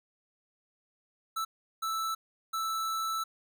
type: tone bursts at uneven times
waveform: square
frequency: 1318.5 Hz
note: E6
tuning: in tune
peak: -31 dBFS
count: 3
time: 1.36-1.45 / 1.82-2.15 / 2.53-3.24 s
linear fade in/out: 10 ms
effects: none